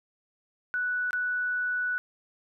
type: tone with dropouts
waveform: sine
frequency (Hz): 1480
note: F#6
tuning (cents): 0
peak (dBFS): -26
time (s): 0.74-1.98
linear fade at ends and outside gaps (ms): 0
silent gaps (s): 1.108-1.131
effects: none